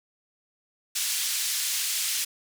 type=band-pass noise; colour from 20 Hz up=white; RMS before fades=-28 dBFS; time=0.95-2.25 s; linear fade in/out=10 ms; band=2600 to 10000 Hz; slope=12 dB/octave; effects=none